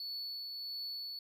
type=tone with tremolo; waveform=triangle; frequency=4435 Hz; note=C#8; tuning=in tune; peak=-37 dBFS; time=0-1.19 s; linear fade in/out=2 ms; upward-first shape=triangle; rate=1.5 Hz; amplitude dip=30%; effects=none